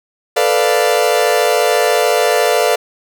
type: chord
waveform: 40% pulse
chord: B half-diminished seventh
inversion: third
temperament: equal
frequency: 440 / 493.9 / 587.3 / 698.5 Hz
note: A4 / B4 / D5 / F5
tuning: 0 / 0 / 0 / 0 cents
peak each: -16 dBFS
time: 0.36-2.76 s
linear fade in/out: 10 ms
effects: none